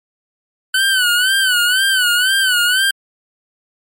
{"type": "tone with vibrato", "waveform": "25% pulse", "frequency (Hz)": 1503, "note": "F#6", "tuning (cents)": 27, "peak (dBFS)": -8, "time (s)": [0.74, 2.91], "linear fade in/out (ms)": 5, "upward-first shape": "sine", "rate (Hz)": 2, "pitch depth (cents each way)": 98, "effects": ["MP3 64 kbps"]}